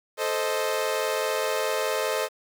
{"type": "chord", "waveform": "sawtooth", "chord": "A diminished", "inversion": "none", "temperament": "equal with one note detuned", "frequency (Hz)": [438.5, 523.3, 622.3], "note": ["A4", "C5", "Eb5"], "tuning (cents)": [-6, 0, 0], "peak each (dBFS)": -25, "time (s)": [0.17, 2.29], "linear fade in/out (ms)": 50, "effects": ["9-bit"]}